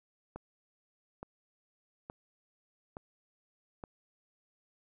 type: click train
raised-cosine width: 1 ms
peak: -28 dBFS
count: 5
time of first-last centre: 0.36-3.838 s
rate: 1.15 Hz
effects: none